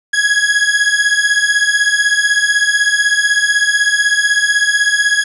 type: beating tone pair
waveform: 40% pulse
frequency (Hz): 1659 / 1675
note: G#6 / G#6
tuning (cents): -2 / +14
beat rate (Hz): 16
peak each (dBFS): -13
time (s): 0.13-5.24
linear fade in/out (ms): 10
effects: resampled to 24000 Hz + 7-bit